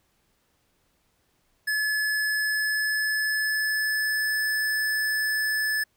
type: tone with pitch glide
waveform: square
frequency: 1716 to 1733.9 Hz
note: A6 to A6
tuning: -44 to -26 cents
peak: -24 dBFS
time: 1.67-5.84 s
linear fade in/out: 10 ms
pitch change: +18 cents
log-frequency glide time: 2.37-4.41 s
effects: pink hiss -69 dBFS RMS until 5.96 s